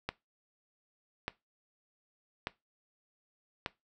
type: click train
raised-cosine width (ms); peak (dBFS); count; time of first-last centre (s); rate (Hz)
0.3; -17; 4; 0.09-3.661; 0.84
effects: noise-tail reverb RT60 0.2 s tail -19 dB re dry